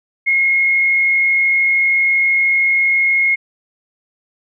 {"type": "tone with frequency modulation", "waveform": "sine", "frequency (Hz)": 2157, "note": "C#7", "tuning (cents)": -48, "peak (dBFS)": -11, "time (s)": [0.26, 3.36], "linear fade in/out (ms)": 20, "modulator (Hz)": 52.9, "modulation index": 0.42, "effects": []}